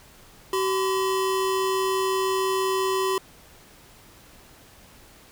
square tone pair together, 380.9 / 1016.9 Hz, G4 / C6, -50 / -50 cents, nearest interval octave + perfect fourth, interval 1700 cents, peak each -24 / -28 dBFS, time 0.53-3.18 s, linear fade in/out 2 ms, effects pink hiss -51 dBFS RMS until 5.31 s

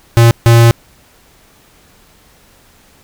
square tone bursts at uneven times, 116.54 Hz, A#2, in tune, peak -4 dBFS, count 2, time 0.17-0.31 / 0.46-0.71 s, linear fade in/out 0 ms, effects pink hiss -47 dBFS RMS until 3.03 s

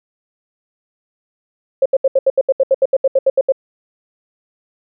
sine tone bursts, 536 Hz, C5, 42 cents sharp, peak -8 dBFS, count 16, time 1.82-3.522 s, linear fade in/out 5 ms, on 37 ms, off 74 ms, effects none

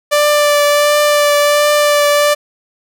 sawtooth tone with vibrato, 587.3 Hz, D5, in tune, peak -5 dBFS, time 0.11-2.35 s, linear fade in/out 20 ms, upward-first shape triangle, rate 1.4 Hz, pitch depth 17 cents each way, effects none

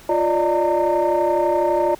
sine tone cluster, 349.8 / 578 / 610 / 913 Hz, F4 / D5 / D#5 / A#5, +3 / -28 / -34 / -36 cents, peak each -20 dBFS, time 0.09-1.95 s, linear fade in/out 5 ms, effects tanh soft clip ceiling -10 dBFS + pink hiss -45 dBFS RMS until 1.99 s

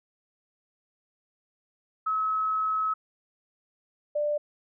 sine tone pair in turn, 1287 / 592.1 Hz, E6 / D5, -42 / +14 cents, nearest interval octave + minor second, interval 1344 cents, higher first, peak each -24 dBFS, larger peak neither, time 2.06-2.94 / 4.15-4.38 s, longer first, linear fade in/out 10 ms, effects none

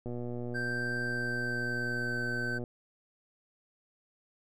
click train, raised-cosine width 2 ms, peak -26 dBFS, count 313, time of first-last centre 0.06-2.639 s, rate 121 Hz
triangle tone with pitch glide, 1568 to 1537.5 Hz, G6 to G6, 0 to -34 cents, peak -31 dBFS, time 0.54-2.59 s, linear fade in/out 20 ms, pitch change -34 cents, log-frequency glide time 1.05-2.22 s
effects none

